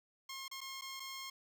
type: tone with dropouts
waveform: 10% pulse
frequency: 1073 Hz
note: C6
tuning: 43 cents sharp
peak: -35 dBFS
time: 0.29-1.3 s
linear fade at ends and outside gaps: 5 ms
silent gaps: 0.481-0.513 / 0.607-0.613 / 0.812-0.819 / 0.998-1.001 s
effects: none